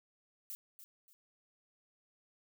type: noise with echo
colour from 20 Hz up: violet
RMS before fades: -44 dBFS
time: 0.5-0.55 s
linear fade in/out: 0 ms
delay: 290 ms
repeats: 2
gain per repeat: -10 dB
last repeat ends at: 1.13 s
effects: none